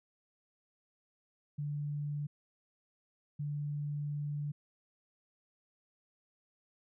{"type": "tone bursts at uneven times", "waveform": "sine", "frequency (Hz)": 146.4, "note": "D3", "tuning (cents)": -5, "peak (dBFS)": -34, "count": 2, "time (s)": [[1.58, 2.27], [3.39, 4.52]], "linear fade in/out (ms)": 10, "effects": []}